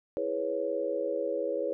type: chord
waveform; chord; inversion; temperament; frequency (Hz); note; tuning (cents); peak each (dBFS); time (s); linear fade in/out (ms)
sine; C# minor seventh; first; equal; 329.6 / 415.3 / 493.9 / 554.4; E4 / G#4 / B4 / C#5; 0 / 0 / 0 / 0; -37 / -35 / -33 / -32; 0.17-1.73; 0
effects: none